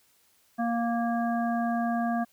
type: harmonic tone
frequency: 233.8 Hz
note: A#3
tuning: 5 cents sharp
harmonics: 1 / 3 / 5 / 7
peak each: -27 / -29 / -38 / -38 dBFS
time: 0.58-2.25 s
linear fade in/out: 20 ms
effects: white hiss -65 dBFS RMS until 2.32 s